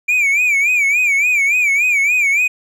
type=tone with vibrato; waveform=triangle; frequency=2345 Hz; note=D7; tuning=3 cents flat; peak=-10 dBFS; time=0.08-2.48 s; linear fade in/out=10 ms; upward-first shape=sine; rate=3.5 Hz; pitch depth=120 cents each way; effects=none